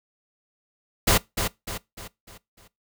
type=noise with echo; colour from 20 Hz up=pink; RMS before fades=-18 dBFS; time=1.07-1.18 s; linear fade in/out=10 ms; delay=300 ms; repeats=5; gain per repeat=-7 dB; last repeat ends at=2.68 s; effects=noise-tail reverb RT60 0.2 s tail -21 dB re dry